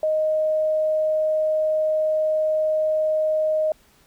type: tone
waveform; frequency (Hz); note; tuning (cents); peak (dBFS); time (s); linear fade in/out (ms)
sine; 622.3; D#5; 0; -18; 0.03-3.72; 2
effects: pink hiss -57 dBFS RMS until 4.06 s